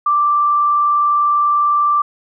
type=tone with vibrato; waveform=sine; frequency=1174.7 Hz; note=D6; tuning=in tune; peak=-11 dBFS; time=0.06-2.02 s; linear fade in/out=5 ms; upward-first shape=sine; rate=20 Hz; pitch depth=13 cents each way; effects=none